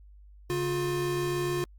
square tone pair together, 140.8 / 355.4 Hz, C#3 / F4, +27 / +30 cents, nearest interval octave + major third, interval 1603 cents, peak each -34 / -29 dBFS, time 0.5-1.64 s, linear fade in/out 0 ms, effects added 50 Hz sine -49 dBFS peak until 1.78 s + Opus 48 kbps

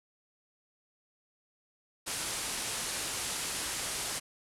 white low-pass noise, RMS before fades -36 dBFS, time 2.06-4.2 s, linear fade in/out 20 ms, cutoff 11000 Hz, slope 48 dB/octave, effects none

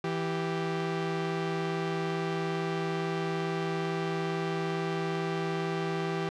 sawtooth tone pair together, 164.6 / 391.5 Hz, E3 / G4, -2 / -2 cents, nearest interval octave + minor third, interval 1500 cents, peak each -28 / -28 dBFS, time 0.04-6.29 s, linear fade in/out 2 ms, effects low-pass 4000 Hz 12 dB/octave

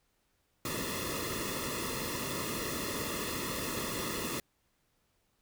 pink noise with comb filter, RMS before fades -36 dBFS, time 0.65-4.4 s, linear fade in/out 2 ms, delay 1.3 ms, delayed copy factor -0.9, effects pink hiss -75 dBFS RMS until 5.41 s

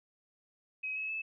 sine tone with pitch steps, 2539 / 2576 / 2613 Hz, D#7 / E7 / E7, +34 / -41 / -16 cents, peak -34 dBFS, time 0.83-1.22 s, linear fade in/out 10 ms, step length 130 ms, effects none

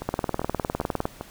two click trains, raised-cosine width 1 ms, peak -10 / -17 dBFS, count 20 / 4, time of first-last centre 0.09-1.054 / 0.02-1.21 s, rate 19.7 / 2.52 Hz, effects pink hiss -48 dBFS RMS until 1.3 s

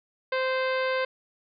harmonic tone with a mistuned harmonic, 520 Hz, C5, 11 cents flat, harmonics 1 / 2 / 3 / 4 / 5 / 6 / 7 / 8 / 9, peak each -26 / -32 / -32 / -35 / -39 / -44 / -43 / -46 / -45 dBFS, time 0.32-1.05 s, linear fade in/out 5 ms, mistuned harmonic 6, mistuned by -20 cents, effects none

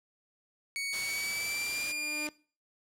sawtooth tone with pitch glide, 2233 to 2407 Hz, C#7 to D7, +12 to +42 cents, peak -29 dBFS, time 0.76-2.27 s, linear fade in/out 0 ms, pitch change +130 cents, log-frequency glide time 1.02-1.87 s
white noise, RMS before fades -40 dBFS, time 0.92-1.93 s, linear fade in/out 20 ms
sawtooth tone with exponential growth, 301.1 Hz, D4, 43 cents sharp, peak -32 dBFS, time 1.32-2.29 s, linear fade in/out 1 ms, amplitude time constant 210 ms
effects noise-tail reverb RT60 0.4 s tail -22 dB re dry + low-pass 12000 Hz 12 dB/octave

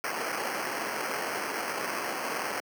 blue noise with sample-and-hold, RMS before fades -32 dBFS, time 0.04-2.6 s, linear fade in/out 0 ms, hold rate 3675 Hz, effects high-pass 300 Hz 12 dB/octave

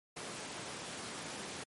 pink high-pass noise, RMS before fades -44 dBFS, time 0.16-1.64 s, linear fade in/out 10 ms, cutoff 180 Hz, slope 12 dB/octave, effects MP3 48 kbps

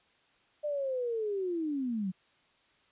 sine linear sweep, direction down, 604 to 178 Hz, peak -30 dBFS, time 0.63-2.12 s, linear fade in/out 20 ms, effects white hiss -67 dBFS RMS until 2.91 s + resampled to 8000 Hz

